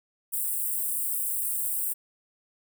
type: high-pass noise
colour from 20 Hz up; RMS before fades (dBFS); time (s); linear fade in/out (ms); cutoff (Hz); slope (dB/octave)
white; -29; 0.32-1.94; 20; 8000; 96
effects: none